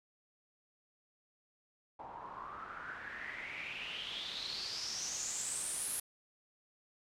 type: noise with low-pass filter sweep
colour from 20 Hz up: white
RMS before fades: -42 dBFS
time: 1.99-6 s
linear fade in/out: 5 ms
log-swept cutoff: 840 to 11000 Hz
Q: 7
effects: none